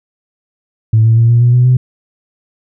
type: tone with pitch steps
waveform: sine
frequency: 110.6 / 113.12 / 115.7 / 118.33 / 121.03 / 123.79 / 126.61 Hz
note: A2 / A2 / A#2 / A#2 / B2 / B2 / B2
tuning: +9 / +48 / -13 / +26 / -35 / +4 / +43 cents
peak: -4 dBFS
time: 0.93-1.77 s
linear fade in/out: 5 ms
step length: 120 ms
effects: tanh soft clip ceiling -1 dBFS